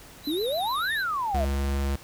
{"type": "tone with vibrato", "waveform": "square", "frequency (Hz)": 3836, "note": "A#7", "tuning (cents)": 49, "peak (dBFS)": -33, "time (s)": [0.23, 1.05], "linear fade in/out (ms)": 50, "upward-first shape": "triangle", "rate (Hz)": 6.8, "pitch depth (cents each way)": 110}
{"type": "exponential two-way sweep", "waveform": "sine", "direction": "up then down", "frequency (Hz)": [279.3, 1864.7, 610], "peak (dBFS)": -25, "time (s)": [0.27, 1.45], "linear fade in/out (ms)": 5, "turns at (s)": 0.93}
{"type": "tone", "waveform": "square", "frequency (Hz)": 69.2, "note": "C#2", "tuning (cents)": -2, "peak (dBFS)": -25, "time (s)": [1.34, 1.96], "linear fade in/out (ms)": 5}
{"effects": ["pink hiss -48 dBFS RMS until 2.03 s"]}